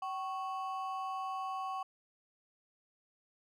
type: ring-modulated tone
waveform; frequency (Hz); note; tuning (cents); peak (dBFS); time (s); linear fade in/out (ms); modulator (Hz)
triangle; 934; A#5; +3; -31; 0.02-1.83; 5; 170
effects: none